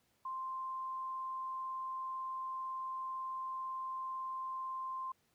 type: tone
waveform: sine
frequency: 1047 Hz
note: C6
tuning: 1 cent sharp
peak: -38 dBFS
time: 0.25-5.12 s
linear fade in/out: 5 ms
effects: pink hiss -75 dBFS RMS until 5.34 s + high-pass 80 Hz 12 dB/octave